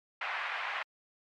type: band-pass noise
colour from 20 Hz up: white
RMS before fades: -36 dBFS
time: 0.21-0.83 s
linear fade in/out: 5 ms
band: 750 to 2400 Hz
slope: 24 dB/octave
effects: MP3 96 kbps